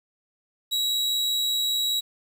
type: tone with amplitude modulation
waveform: 40% pulse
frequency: 3873 Hz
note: B7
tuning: 35 cents flat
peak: -20 dBFS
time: 0.71-2.01 s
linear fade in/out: 20 ms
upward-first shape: sine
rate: 125 Hz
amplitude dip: 30%
effects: 9-bit